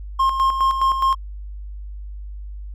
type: tone with tremolo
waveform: triangle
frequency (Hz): 1067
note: C6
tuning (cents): +34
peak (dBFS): -12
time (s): 0.19-1.15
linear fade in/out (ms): 10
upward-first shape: square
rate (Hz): 4.8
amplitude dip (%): 55
effects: added 50 Hz sine -30 dBFS peak until 2.74 s